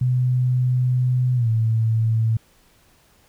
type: tone with pitch glide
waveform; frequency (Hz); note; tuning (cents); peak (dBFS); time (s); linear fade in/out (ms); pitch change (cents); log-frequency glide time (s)
sine; 126 to 112.25; B2 to A2; +35 to +35; -16; 0.01-2.37; 5; -200; 1.35-1.49
effects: pink hiss -57 dBFS RMS until 3.28 s